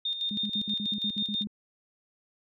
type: tone with tremolo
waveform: sine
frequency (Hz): 3647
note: A#7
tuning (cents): -39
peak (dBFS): -27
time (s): 0.05-1.44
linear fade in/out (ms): 5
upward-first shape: square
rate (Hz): 6.2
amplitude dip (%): 55
type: tone bursts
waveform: sine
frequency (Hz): 207.7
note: G#3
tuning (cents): 0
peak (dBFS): -31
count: 10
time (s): 0.31-1.472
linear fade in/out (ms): 2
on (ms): 64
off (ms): 58
effects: none